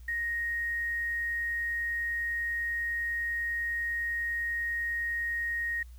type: tone with quantisation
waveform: sine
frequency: 1870 Hz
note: A#6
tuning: 5 cents sharp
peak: -29 dBFS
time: 0.08-5.83 s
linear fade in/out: 5 ms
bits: 9
effects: added 60 Hz sine -45 dBFS peak until 5.98 s + white hiss -65 dBFS RMS until 5.98 s